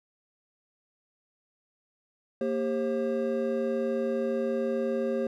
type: tone cluster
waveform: triangle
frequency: 231.9 / 396.9 / 536 Hz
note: A#3 / G4 / C5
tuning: -9 / +22 / +42 cents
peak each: -29 / -29 / -28 dBFS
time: 2.41-5.27 s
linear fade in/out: 2 ms
effects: none